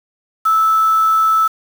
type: tone with quantisation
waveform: sine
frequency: 1311 Hz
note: E6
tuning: 10 cents flat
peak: -10 dBFS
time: 0.45-1.48 s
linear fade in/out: 10 ms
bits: 5
effects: none